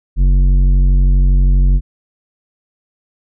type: tone with tanh clipping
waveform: sine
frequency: 46.25 Hz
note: F#1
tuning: in tune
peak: -9 dBFS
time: 0.16-1.81 s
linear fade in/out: 50 ms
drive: 10 dB
effects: none